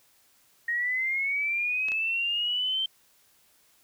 sine linear sweep, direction up, 1864.7 to 3136 Hz, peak -25 dBFS, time 0.68-2.86 s, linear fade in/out 5 ms
clicks, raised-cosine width 0.2 ms, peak -23 / -22 dBFS, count 2, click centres 1.885 / 1.919 s
effects white hiss -63 dBFS RMS until 3.83 s

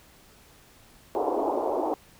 pink band-pass noise, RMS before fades -27 dBFS, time 1.15-1.94 s, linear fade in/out 0 ms, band 300 to 970 Hz, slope 48 dB/octave, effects pink hiss -55 dBFS RMS until 2.19 s

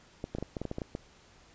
clicks, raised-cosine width 2 ms, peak -21 dBFS, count 11, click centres 0.241 / 0.35 / 0.385 / 0.426 / 0.568 / 0.616 / 0.653 / 0.714 / 0.784 / 0.818 / 0.951 s, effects pink hiss -59 dBFS RMS until 1.54 s + resampled to 16000 Hz

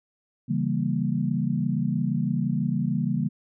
sine chord, C# diminished seventh, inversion none, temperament equal, 138.59 / 164.81 / 196 / 233.1 Hz, C#3 / E3 / G3 / Bb3, 0 / 0 / 0 / 0 cents, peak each -28 dBFS, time 0.48-3.29 s, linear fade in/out 20 ms, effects none

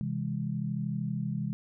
sine chord, C augmented, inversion none, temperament just, 130.81 / 163.52 / 204.4 Hz, C3 / E3 / G#3, 0 / -14 / -27 cents, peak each -34 dBFS, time 0.01-1.53 s, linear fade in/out 0 ms, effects none

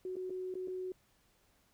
sine tone with dropouts, 370 Hz, F#4, in tune, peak -37 dBFS, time 0.05-0.92 s, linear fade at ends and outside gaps 2 ms, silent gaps 0.157-0.166 / 0.297-0.304 / 0.541-0.553 / 0.675-0.681 s, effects pink hiss -71 dBFS RMS until 1.73 s

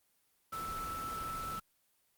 sine tone in noise, 1318.5 Hz, E6, in tune, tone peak -38 dBFS, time 0.52-1.6 s, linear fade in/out 10 ms, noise pink, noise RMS -45 dBFS, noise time 0.52-1.6 s, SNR +4 dB, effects white hiss -74 dBFS RMS until 2.17 s + Opus 24 kbps

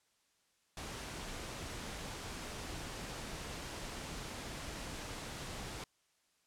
pink noise, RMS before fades -44 dBFS, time 0.77-5.84 s, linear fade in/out 2 ms, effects white hiss -75 dBFS RMS until 6.46 s + low-pass 9000 Hz 12 dB/octave

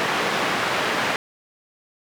white band-pass noise, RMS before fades -23 dBFS, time 0-1.16 s, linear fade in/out 0 ms, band 180 to 2000 Hz, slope 12 dB/octave, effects none

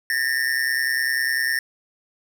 square tone with amplitude modulation, 1813 Hz, A#6, 49 cents flat, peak -17 dBFS, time 0.1-1.59 s, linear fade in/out 2 ms, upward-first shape sine, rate 130 Hz, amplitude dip 85%, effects none

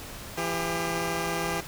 10% pulse tone pair together, 167.89 / 400 Hz, E3 / G4, +32 / +35 cents, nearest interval octave + minor third, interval 1503 cents, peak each -22 dBFS, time 0.37-1.61 s, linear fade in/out 10 ms, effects pink hiss -41 dBFS RMS until 1.67 s

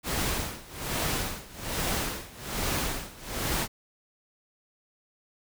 pink noise with tremolo, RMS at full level -28 dBFS, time 0.03-3.68 s, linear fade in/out 50 ms, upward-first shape sine, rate 1.2 Hz, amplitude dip 90%, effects none

